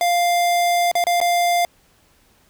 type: tone with dropouts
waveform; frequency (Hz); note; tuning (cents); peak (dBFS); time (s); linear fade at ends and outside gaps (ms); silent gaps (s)
square; 698.5; F5; 0; -16; 0.01-1.65; 1; 0.915-0.953 / 1.04-1.068 / 1.203-1.213
effects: pink hiss -57 dBFS RMS until 2.49 s